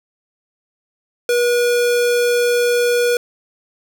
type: tone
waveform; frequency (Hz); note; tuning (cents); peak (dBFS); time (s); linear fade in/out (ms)
square; 482.7; B4; -40; -14; 1.29-3.17; 2
effects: none